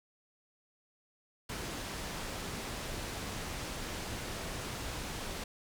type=low-pass noise; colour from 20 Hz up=pink; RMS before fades=-40 dBFS; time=1.49-5.44 s; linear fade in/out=5 ms; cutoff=9300 Hz; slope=12 dB/octave; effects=none